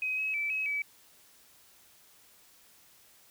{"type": "tone with pitch steps", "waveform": "sine", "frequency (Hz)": [2525, 2561, 2319, 2557, 2291], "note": ["D#7", "D#7", "D7", "D#7", "D7"], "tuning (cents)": [25, 49, -22, 47, -44], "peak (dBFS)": -29, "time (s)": [0.02, 0.82], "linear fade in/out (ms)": 2, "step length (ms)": 160, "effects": ["white hiss -60 dBFS RMS until 3.3 s"]}